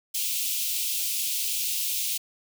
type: high-pass noise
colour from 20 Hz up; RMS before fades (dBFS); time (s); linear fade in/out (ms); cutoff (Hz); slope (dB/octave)
white; -28; 0.14-2.18; 10; 2500; 48
effects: none